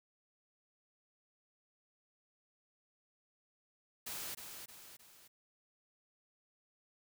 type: noise with echo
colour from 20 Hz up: white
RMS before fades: -43 dBFS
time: 4.06-4.35 s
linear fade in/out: 10 ms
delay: 310 ms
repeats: 3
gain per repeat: -6 dB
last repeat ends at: 5.28 s
effects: none